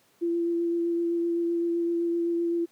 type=tone with vibrato; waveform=sine; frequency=340 Hz; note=F4; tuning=46 cents flat; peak=-23 dBFS; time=0.21-2.66 s; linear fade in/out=20 ms; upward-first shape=sine; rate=7.8 Hz; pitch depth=12 cents each way; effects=pink hiss -63 dBFS RMS until 2.71 s + high-pass 200 Hz 12 dB/octave